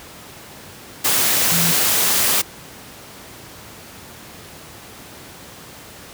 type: tone in noise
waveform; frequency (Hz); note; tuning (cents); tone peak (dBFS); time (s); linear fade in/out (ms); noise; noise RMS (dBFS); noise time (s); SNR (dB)
sine; 169; E3; +43; -21; 1.51-1.72; 10; white; -17; 1.04-2.42; -7
effects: pink hiss -39 dBFS RMS until 6.13 s + high-pass 80 Hz 12 dB/octave